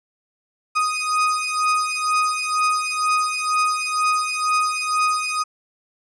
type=beating tone pair; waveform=35% pulse; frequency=1245 / 1247.1 Hz; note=D#6 / D#6; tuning=+1 / +4 cents; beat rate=2.1 Hz; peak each=-20 dBFS; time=0.75-5.44 s; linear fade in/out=20 ms; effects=resampled to 24000 Hz